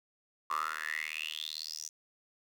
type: tone with high-pass filter sweep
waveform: 10% pulse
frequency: 77.78 Hz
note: D#2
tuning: in tune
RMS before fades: -38 dBFS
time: 0.5-1.89 s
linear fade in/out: 5 ms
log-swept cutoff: 1100 to 6200 Hz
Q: 9.8
effects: none